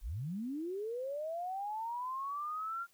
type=linear sweep; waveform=sine; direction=up; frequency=30.87 to 1400 Hz; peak=-36 dBFS; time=0.01-2.87 s; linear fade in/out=50 ms; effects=white hiss -69 dBFS RMS until 2.93 s